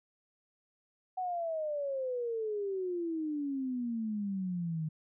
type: exponential sweep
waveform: sine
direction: down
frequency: 752 to 153.8 Hz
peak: -32 dBFS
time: 1.17-4.89 s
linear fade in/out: 10 ms
effects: none